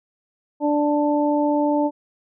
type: harmonic tone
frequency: 294.2 Hz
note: D4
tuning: 3 cents sharp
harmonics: 1 / 2 / 3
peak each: -19 / -22 / -24 dBFS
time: 0.6-1.91 s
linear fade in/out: 50 ms
effects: none